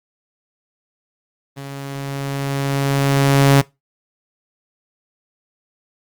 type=tone with level ramp; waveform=sawtooth; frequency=138.59 Hz; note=C#3; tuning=in tune; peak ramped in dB=-25 to -4 dBFS; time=1.56-3.62 s; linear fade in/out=20 ms; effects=noise-tail reverb RT60 0.2 s tail -20 dB re dry + Opus 24 kbps